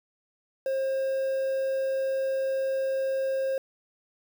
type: tone with quantisation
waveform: triangle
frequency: 534 Hz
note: C5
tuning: 35 cents sharp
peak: -23 dBFS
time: 0.66-3.58 s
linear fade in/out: 2 ms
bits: 8
effects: none